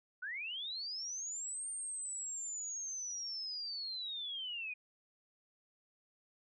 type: linear two-way sweep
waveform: sine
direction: up then down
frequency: 1424 to 8820 to 2434 Hz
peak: -39 dBFS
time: 0.22-4.74 s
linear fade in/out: 10 ms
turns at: 1.69 s
effects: none